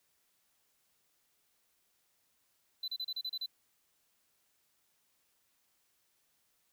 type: tone bursts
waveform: triangle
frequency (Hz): 4017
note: B7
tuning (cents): +29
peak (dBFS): -34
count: 8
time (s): 2.83-3.461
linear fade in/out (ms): 5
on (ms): 50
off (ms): 33
effects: white hiss -75 dBFS RMS until 6.72 s